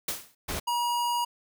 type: noise with exponential decay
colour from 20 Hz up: white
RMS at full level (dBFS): -27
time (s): 0.08-0.35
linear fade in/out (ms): 5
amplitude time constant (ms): 58
type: noise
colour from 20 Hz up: pink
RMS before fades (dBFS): -32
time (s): 0.48-0.6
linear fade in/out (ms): 10
type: tone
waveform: square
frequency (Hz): 957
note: A#5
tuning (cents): +45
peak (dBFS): -26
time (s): 0.67-1.25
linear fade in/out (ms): 10
effects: none